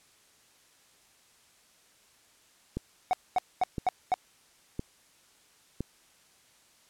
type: click train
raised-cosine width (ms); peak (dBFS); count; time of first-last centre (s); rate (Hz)
3; -19; 4; 2.77-5.806; 0.988
type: tone bursts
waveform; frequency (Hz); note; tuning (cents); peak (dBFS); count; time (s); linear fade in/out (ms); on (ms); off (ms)
triangle; 740; F#5; 0; -20; 5; 3.11-4.14; 0; 22; 230
effects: white hiss -62 dBFS RMS until 6.89 s + low-pass 10000 Hz 12 dB/octave